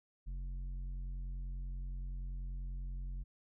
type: tone with tanh clipping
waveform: triangle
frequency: 45.21 Hz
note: F#1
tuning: 39 cents flat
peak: -40 dBFS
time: 0.26-3.24 s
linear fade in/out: 20 ms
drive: 12 dB
effects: none